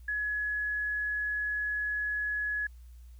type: tone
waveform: sine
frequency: 1690 Hz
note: G#6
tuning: 30 cents sharp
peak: -29 dBFS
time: 0.08-2.67 s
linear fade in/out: 5 ms
effects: added 60 Hz sine -47 dBFS peak until 3.19 s + white hiss -69 dBFS RMS until 3.19 s